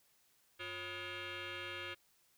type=tone with frequency modulation; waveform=sine; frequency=544 Hz; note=C#5; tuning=33 cents flat; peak=-40 dBFS; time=0.59-1.95 s; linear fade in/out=20 ms; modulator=449 Hz; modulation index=6.5; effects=tanh soft clip ceiling -39 dBFS + white hiss -72 dBFS RMS until 2.37 s